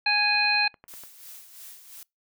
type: harmonic tone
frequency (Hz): 830.6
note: G#5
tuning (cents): 0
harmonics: 1 / 2 / 3 / 5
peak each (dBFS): -28 / -27 / -23 / -25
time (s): 0.06-0.68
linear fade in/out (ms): 5
type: click train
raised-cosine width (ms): 0.5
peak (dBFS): -32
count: 8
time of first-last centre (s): 0.35-1.036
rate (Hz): 10.2
type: noise with tremolo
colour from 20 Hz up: blue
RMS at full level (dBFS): -43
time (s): 0.88-2.03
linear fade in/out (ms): 2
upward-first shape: sine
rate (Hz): 2.9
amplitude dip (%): 60
effects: noise-tail reverb RT60 0.2 s tail -25 dB re dry